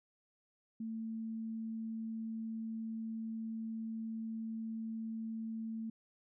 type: tone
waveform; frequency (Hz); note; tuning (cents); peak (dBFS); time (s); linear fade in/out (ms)
sine; 223.6; A3; +28; -38; 0.8-5.9; 5
effects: none